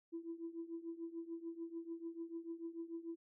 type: tone with tremolo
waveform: sine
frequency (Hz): 333.1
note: E4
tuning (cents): +18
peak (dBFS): -39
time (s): 0.12-3.16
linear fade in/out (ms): 20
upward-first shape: triangle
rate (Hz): 6.8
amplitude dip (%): 90
effects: tanh soft clip ceiling -36 dBFS